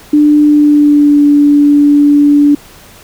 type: tone with pitch glide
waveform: sine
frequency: 297.2 to 290.1 Hz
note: D4 to D4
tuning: +21 to -21 cents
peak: -3 dBFS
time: 0.13-2.55 s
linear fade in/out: 5 ms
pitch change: -42 cents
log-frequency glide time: 0.43-1.24 s
effects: pink hiss -37 dBFS RMS until 3.03 s